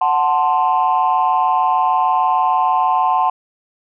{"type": "chord", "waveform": "sine", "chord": "F# diminished", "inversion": "none", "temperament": "equal", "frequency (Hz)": [740, 880, 1046.5], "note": ["F#5", "A5", "C6"], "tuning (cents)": [0, 0, 0], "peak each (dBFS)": -16, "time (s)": [0.01, 3.3], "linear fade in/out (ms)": 5, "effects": ["tanh soft clip ceiling -6 dBFS"]}